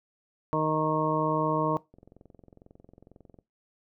harmonic tone, 155.56 Hz, D#3, in tune, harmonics 1 / 2 / 3 / 4 / 6 / 7, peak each -31 / -31 / -31 / -31 / -31 / -31 dBFS, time 0.53-1.77 s, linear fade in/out 0 ms
click train, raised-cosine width 2 ms, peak -38 dBFS, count 33, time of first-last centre 1.94-3.388 s, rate 22.1 Hz
effects noise-tail reverb RT60 0.2 s tail -19 dB re dry

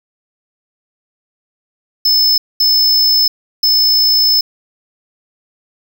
square tone bursts at uneven times, 5240 Hz, E8, 11 cents flat, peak -9 dBFS, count 3, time 2.05-2.38 / 2.6-3.28 / 3.63-4.41 s, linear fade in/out 5 ms, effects 8-bit

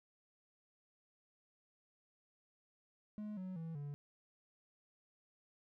triangle tone with pitch steps, 211 / 185.82 / 163.65 / 144.12 Hz, G#3 / F#3 / E3 / D3, +28 / +8 / -12 / -32 cents, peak -40 dBFS, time 3.18-3.94 s, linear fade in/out 0 ms, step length 190 ms, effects none

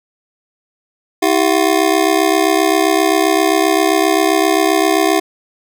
25% pulse ring-modulated tone, 356.1 Hz, F4, 34 cents sharp, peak -4 dBFS, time 1.22-5.2 s, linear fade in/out 10 ms, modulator 33.8 Hz, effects none

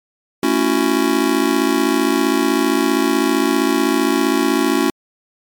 square chord, F# minor seventh, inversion first, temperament just, 222 / 277.5 / 333 / 370 Hz, A3 / C#4 / E4 / F#4, +16 / +2 / +18 / 0 cents, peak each -23 / -18 / -20 / -21 dBFS, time 0.43-4.9 s, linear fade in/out 2 ms, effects MP3 96 kbps

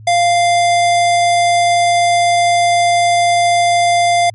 square tone, 696 Hz, F5, 6 cents flat, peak -10 dBFS, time 0.07-4.3 s, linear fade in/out 5 ms, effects added 108 Hz sine -33 dBFS peak until 4.34 s + MP3 48 kbps

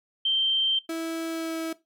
sine tone, 3136 Hz, G7, in tune, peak -21 dBFS, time 0.25-0.79 s, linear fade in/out 5 ms
35% pulse tone with pitch glide, 327.5 to 325 Hz, E4 to E4, -11 to -24 cents, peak -27 dBFS, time 0.89-1.73 s, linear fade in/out 5 ms, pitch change -13 cents, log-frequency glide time 1.28-1.57 s
effects noise-tail reverb RT60 0.2 s tail -17 dB re dry

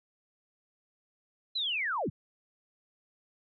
sine linear sweep, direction down, 4118 to 66.7 Hz, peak -29 dBFS, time 1.55-2.1 s, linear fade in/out 10 ms, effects none

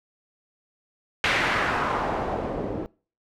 white noise with low-pass filter sweep, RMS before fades -26 dBFS, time 1.24-2.86 s, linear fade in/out 0 ms, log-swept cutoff 2500 to 370 Hz, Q 1.5, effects noise-tail reverb RT60 0.4 s tail -24 dB re dry

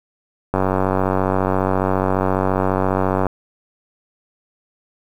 click train, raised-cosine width 1 ms, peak -4 dBFS, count 259, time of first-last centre 0.54-3.267 s, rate 94.6 Hz, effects 7-bit

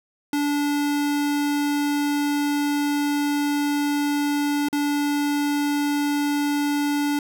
square tone with dropouts, 290 Hz, D4, 22 cents flat, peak -21 dBFS, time 0.33-7.19 s, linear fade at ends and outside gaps 2 ms, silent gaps 4.686-4.728 s, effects none

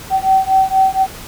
sine beating tone pair, 764 / 768.2 Hz, G5 / G5, -45 / -35 cents, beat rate 4.2 Hz, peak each -13 dBFS, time 0.1-1.07 s, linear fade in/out 50 ms, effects pink hiss -33 dBFS RMS until 1.27 s

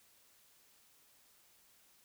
silence, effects white hiss -67 dBFS RMS until 2.04 s

